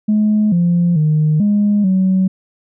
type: tone with pitch steps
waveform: sine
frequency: 212.3 / 173.4 / 153.5 / 206.3 / 188.2 Hz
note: G#3 / F3 / D#3 / G#3 / F#3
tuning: +38 / -12 / -23 / -11 / +30 cents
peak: -9 dBFS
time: 0.08-2.28 s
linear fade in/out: 10 ms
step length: 440 ms
effects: tanh soft clip ceiling -7 dBFS